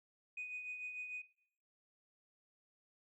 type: tone with tremolo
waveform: sine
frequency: 2489 Hz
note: D#7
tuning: in tune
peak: -39 dBFS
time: 0.37-1.22 s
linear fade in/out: 5 ms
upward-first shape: triangle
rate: 6.7 Hz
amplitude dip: 50%
effects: noise-tail reverb RT60 0.6 s tail -17 dB re dry + tanh soft clip ceiling -37 dBFS